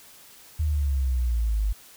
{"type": "exponential sweep", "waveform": "sine", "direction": "down", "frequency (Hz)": [78.5, 49.81], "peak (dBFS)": -21, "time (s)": [0.59, 1.73], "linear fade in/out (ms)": 10, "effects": ["white hiss -50 dBFS RMS until 1.96 s"]}